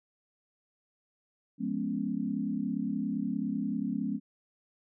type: chord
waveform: sine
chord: C# dominant seventh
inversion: first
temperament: equal with one note detuned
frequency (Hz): 174.61 / 209.9 / 246.9 / 277.2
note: E#3 / G#3 / B3 / C#4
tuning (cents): 0 / +19 / 0 / 0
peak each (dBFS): -38 / -33 / -35 / -35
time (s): 1.58-4.2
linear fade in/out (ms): 50
effects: none